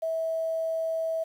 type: tone with quantisation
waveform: sine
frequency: 650 Hz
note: E5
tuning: 24 cents flat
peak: -26 dBFS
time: 0.02-1.24 s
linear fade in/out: 10 ms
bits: 9
effects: none